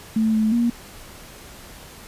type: tone with pitch steps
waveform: sine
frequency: 220.6 / 217.8 / 236.4 Hz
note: A3 / A3 / A#3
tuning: +5 / -17 / +24 cents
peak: -16 dBFS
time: 0.16-0.7 s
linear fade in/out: 5 ms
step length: 180 ms
effects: pink hiss -42 dBFS RMS until 2.07 s + resampled to 32000 Hz